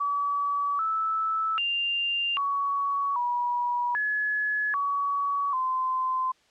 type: tone with pitch steps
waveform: sine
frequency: 1143 / 1312 / 2792 / 1123 / 968 / 1700 / 1130 / 1033 Hz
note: D6 / E6 / F7 / C#6 / B5 / G#6 / C#6 / C6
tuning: -47 / -9 / -1 / +22 / -35 / +40 / +33 / -22 cents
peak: -24 dBFS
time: 0-6.32 s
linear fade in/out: 10 ms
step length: 790 ms
effects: white hiss -63 dBFS RMS until 6.5 s + low-pass 5000 Hz 12 dB/octave